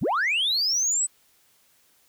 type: linear sweep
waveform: sine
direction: up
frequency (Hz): 68.6 to 8120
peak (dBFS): -19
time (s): 0.01-1.07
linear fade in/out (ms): 20
effects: tanh soft clip ceiling -19 dBFS + white hiss -62 dBFS RMS until 2.08 s